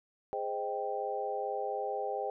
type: chord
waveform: sine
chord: Ab major seventh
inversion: none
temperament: equal with one note detuned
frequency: 415.3 / 519.6 / 622.3 / 784 Hz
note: Ab4 / C5 / Eb5 / G5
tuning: 0 / -12 / 0 / 0 cents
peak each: -38 / -38 / -40 / -36 dBFS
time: 0.33-2.3 s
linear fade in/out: 0 ms
effects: none